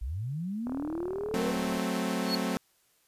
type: linear sweep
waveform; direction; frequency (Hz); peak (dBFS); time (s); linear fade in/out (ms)
sine; up; 49 to 493.9; -31; 0.01-1.52; 10
type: click train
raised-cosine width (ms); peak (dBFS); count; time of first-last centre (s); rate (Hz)
1; -26; 44; 0.67-1.775; 38.9
type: chord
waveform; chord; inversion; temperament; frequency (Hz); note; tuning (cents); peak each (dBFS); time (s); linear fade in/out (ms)
sawtooth; F# diminished; none; equal; 185 / 220 / 261.6; F#3 / A3 / C4; 0 / 0 / 0; -29; 1.34-2.57; 0
type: tone with exponential growth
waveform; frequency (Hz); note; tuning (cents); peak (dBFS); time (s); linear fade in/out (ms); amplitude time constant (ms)
triangle; 4358; C#8; -30; -23; 2.21-2.35; 2; 30
effects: white hiss -68 dBFS RMS until 3.07 s + resampled to 32000 Hz